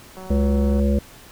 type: click train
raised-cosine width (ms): 1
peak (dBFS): -25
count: 118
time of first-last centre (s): 0.17-0.796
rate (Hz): 187
type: harmonic tone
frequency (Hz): 70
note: C#2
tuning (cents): +18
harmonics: 1 / 3 / 5 / 7 / 8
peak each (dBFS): -18 / -20 / -30 / -28 / -28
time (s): 0.3-0.99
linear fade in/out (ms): 5
effects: pink hiss -45 dBFS RMS until 1.31 s